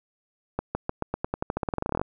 accelerating click train, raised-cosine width 1 ms, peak -12 dBFS, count 22, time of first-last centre 0.59-2.015 s, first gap 160 ms, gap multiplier 0.9, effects none

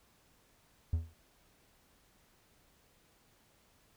triangle tone with exponential decay, 82 Hz, E2, 9 cents flat, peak -23 dBFS, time 0.93-1.14 s, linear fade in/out 5 ms, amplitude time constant 45 ms, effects tanh soft clip ceiling -20 dBFS + pink hiss -68 dBFS RMS until 3.96 s

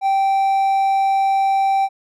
triangle tone, 780 Hz, G5, 9 cents flat, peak -12 dBFS, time 0.01-1.89 s, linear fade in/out 50 ms, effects none

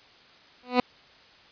15% pulse tone with exponential growth, 248.4 Hz, B3, 10 cents sharp, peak -9 dBFS, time 0.63-0.8 s, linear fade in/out 2 ms, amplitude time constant 35 ms, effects white hiss -54 dBFS RMS until 1.51 s + resampled to 11025 Hz

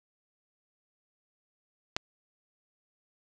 clicks, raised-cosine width 0.2 ms, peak -11 / -27 dBFS, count 2, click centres 1.965 / 1.968 s, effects none

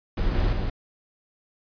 brown noise with echo, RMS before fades -24 dBFS, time 0.17-0.53 s, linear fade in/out 5 ms, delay 170 ms, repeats 1, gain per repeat -2 dB, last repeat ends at 0.7 s, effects resampled to 11025 Hz

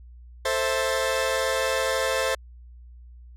sawtooth tone cluster, 442.3 / 526 / 657 / 1762 Hz, A4 / C5 / E5 / A6, +9 / +9 / -6 / +2 cents, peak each -27 / -21 / -26 / -28 dBFS, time 0.45-2.35 s, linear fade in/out 5 ms, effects added 60 Hz sine -43 dBFS peak until 3.36 s + low-pass 12000 Hz 12 dB/octave

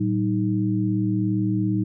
sine tone cluster, 113.2 / 190.6 / 311.8 Hz, A2 / G3 / D#4, +50 / -48 / +4 cents, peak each -24 dBFS, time 0-1.84 s, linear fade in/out 10 ms, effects none

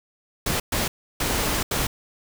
pink noise bursts at uneven times, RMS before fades -24 dBFS, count 4, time 0.46-0.6 / 0.72-0.88 / 1.2-1.63 / 1.71-1.87 s, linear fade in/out 5 ms, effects none

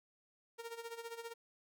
sawtooth tone with tremolo, 463.3 Hz, A#4, 11 cents flat, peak -38 dBFS, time 0.58-1.34 s, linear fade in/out 20 ms, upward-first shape sine, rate 15 Hz, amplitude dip 75%, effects none

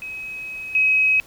sine tone with level steps, 2545 Hz, D#7, 39 cents sharp, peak -29 / -14 dBFS, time 0.02-1.2 s, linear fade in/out 0 ms, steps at 0.75 s, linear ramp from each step 2 ms, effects pink hiss -48 dBFS RMS until 1.26 s

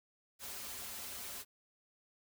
white noise with comb filter, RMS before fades -45 dBFS, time 0.39-1.45 s, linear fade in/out 50 ms, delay 6.3 ms, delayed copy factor -0.9, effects none

